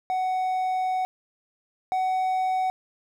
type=tone pair in turn; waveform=triangle; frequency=745 / 748.7 Hz; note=F#5 / F#5; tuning=+12 / +20 cents; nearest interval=unison; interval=8 cents; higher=second; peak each=-21 / -20 dBFS; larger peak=second; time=0.1-1.05 / 1.92-2.7 s; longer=first; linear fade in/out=0 ms; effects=none